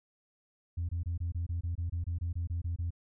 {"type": "tone bursts", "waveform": "sine", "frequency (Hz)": 85.5, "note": "F2", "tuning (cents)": -36, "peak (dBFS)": -29, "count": 15, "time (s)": [0.77, 2.906], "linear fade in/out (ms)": 10, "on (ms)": 120, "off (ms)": 24, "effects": ["tanh soft clip ceiling -28 dBFS"]}